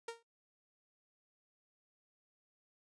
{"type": "tone with exponential decay", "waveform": "sawtooth", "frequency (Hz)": 462.5, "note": "A#4", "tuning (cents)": -14, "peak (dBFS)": -34, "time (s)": [0.08, 0.23], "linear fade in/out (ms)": 5, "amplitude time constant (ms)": 32, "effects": ["noise-tail reverb RT60 0.2 s tail -25 dB re dry", "resampled to 22050 Hz"]}